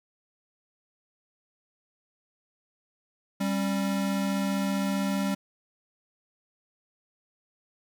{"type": "tone pair together", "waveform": "square", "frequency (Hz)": [196, 271.3], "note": ["G3", "C#4"], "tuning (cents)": [0, -37], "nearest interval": "tritone", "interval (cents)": 563, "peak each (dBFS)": [-27, -33], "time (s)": [3.4, 5.35], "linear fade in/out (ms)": 10, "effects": ["11-bit"]}